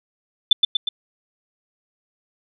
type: tone with echo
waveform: sine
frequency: 3520 Hz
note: A7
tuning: in tune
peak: -7 dBFS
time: 0.51-0.53 s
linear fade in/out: 5 ms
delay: 120 ms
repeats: 3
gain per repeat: -4 dB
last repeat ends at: 0.89 s
effects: none